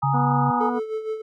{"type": "chord", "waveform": "sine", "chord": "Ab suspended second", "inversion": "none", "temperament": "just", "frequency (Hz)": [830.6, 934.4, 1245.9], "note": ["Ab5", "Bb5", "Eb6"], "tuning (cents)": [0, 4, 2], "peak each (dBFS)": [-24, -27, -26], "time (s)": [0.02, 0.7], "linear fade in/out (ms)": 10}
{"type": "tone", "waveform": "sine", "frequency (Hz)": 138.7, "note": "C#3", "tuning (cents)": 1, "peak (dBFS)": -21, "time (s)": [0.03, 0.51], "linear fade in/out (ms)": 10}
{"type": "harmonic tone", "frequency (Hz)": 243.9, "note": "B3", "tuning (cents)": -21, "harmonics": [1, 2, 3, 4, 5, 6], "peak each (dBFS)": [-25, -33, -31, -32, -34, -39], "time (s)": [0.13, 0.8], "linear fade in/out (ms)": 20}
{"type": "tone with tremolo", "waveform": "triangle", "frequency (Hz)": 437.4, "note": "A4", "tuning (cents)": -10, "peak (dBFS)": -21, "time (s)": [0.6, 1.22], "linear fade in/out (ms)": 10, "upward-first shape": "sine", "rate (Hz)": 6.4, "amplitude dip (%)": 65}
{"effects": []}